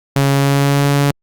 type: tone with pitch glide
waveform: sawtooth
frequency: 138.59 to 141.91 Hz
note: C#3 to C#3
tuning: 0 to +41 cents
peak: -7 dBFS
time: 0.16-1.11 s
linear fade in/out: 2 ms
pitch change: +41 cents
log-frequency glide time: 0.31-0.89 s
effects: Opus 48 kbps